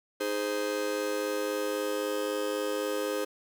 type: chord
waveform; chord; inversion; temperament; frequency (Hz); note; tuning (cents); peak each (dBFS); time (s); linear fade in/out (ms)
45% pulse; Ab major; second; just; 311.5 / 415.3 / 519.1; Eb4 / Ab4 / C5; +2 / 0 / -14; -36 / -33 / -32; 0.2-3.25; 10
effects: none